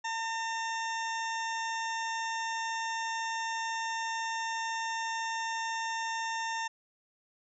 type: harmonic tone with a mistuned harmonic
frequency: 906 Hz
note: A#5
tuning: 50 cents flat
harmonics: 1 / 2 / 3 / 4 / 6 / 7 / 8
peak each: -34 / -37 / -44 / -45 / -45 / -47 / -50 dBFS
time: 0.04-6.68 s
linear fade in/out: 10 ms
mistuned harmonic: 6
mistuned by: +22 cents
effects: none